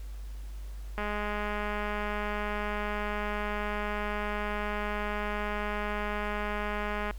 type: click train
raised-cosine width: 0.5 ms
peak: -19 dBFS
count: 1276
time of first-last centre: 0.98-7.11 s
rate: 208 Hz
effects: added 50 Hz sine -37 dBFS peak until 7.18 s + pink hiss -57 dBFS RMS until 7.18 s